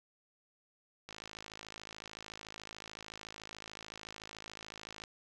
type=click train; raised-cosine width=0.2 ms; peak=-28 dBFS; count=213; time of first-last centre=1.09-5.038 s; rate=53.7 Hz; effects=none